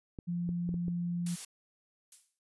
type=clicks; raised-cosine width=3 ms; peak=-28 dBFS; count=5; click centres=0.188 / 0.491 / 0.691 / 0.742 / 0.882 s
type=tone; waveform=sine; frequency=173.7 Hz; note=F3; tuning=9 cents flat; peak=-31 dBFS; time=0.27-1.36 s; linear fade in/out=20 ms
type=noise; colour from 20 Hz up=blue; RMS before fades=-40 dBFS; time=1.26-1.45 s; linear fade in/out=5 ms
type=noise with exponential decay; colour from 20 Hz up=violet; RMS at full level=-45 dBFS; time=2.12-2.39 s; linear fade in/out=2 ms; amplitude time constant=58 ms
effects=resampled to 24000 Hz